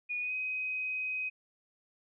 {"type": "tone with pitch glide", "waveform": "sine", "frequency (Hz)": [2455, 2518], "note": ["D#7", "D#7"], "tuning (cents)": [-24, 20], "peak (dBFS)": -32, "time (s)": [0.09, 1.3], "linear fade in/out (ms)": 20, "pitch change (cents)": 44, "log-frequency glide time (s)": [0.2, 0.33], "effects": []}